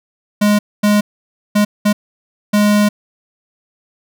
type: tone bursts at uneven times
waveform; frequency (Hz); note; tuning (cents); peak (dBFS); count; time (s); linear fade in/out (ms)
square; 207.7; G#3; 0; -10; 5; 0.41-0.59 / 0.83-1.01 / 1.55-1.65 / 1.85-1.93 / 2.53-2.89; 10
effects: none